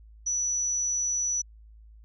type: tone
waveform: sine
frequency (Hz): 5920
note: F#8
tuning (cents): 0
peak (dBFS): -25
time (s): 0.26-1.42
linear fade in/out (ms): 10
effects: added 54 Hz sine -48 dBFS peak until 2.04 s